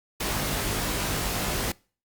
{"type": "noise with comb filter", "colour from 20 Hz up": "pink", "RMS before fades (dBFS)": -28, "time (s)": [0.2, 1.72], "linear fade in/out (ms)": 5, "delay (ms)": 20, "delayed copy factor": 0.6, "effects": ["noise-tail reverb RT60 0.4 s tail -25 dB re dry", "Opus 48 kbps"]}